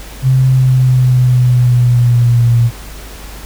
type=tone with pitch glide; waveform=sine; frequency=130.81 to 117.89 Hz; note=C3 to A#2; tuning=0 to +20 cents; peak=-6 dBFS; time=0.22-2.71 s; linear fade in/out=50 ms; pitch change=-180 cents; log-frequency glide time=0.47-2.56 s; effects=added 50 Hz sine -29 dBFS peak until 3.45 s + pink hiss -33 dBFS RMS until 3.45 s